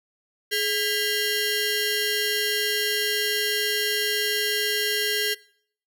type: ring-modulated tone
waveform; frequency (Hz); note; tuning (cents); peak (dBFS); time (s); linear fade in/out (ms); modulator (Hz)
15% pulse; 1203; D6; +41; -13; 0.51-5.35; 20; 781
effects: noise-tail reverb RT60 0.6 s tail -22 dB re dry